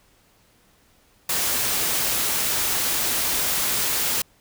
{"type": "noise", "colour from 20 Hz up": "white", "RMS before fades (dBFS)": -23, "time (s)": [1.29, 4.22], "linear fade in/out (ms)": 5, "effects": ["pink hiss -59 dBFS RMS until 4.4 s"]}